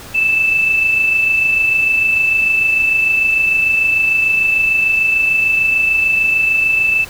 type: tone with amplitude modulation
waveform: sine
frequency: 2637 Hz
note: E7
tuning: in tune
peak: -9 dBFS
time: 0.14-7.05 s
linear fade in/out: 20 ms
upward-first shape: sine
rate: 26.7 Hz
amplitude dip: 40%
effects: pink hiss -34 dBFS RMS until 7.09 s